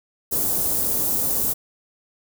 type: band-stop noise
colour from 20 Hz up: white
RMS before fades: -22 dBFS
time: 0.31-1.54 s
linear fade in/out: 20 ms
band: 580 to 9900 Hz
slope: 12 dB/octave
effects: none